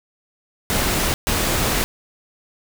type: noise bursts at uneven times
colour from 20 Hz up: pink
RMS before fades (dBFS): -20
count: 2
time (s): 0.7-1.14 / 1.27-1.84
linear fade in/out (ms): 0
effects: none